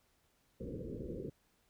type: low-pass noise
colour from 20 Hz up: white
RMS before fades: -43 dBFS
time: 0.6-1.3 s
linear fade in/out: 10 ms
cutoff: 520 Hz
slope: 96 dB/octave
effects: pink hiss -74 dBFS RMS until 1.69 s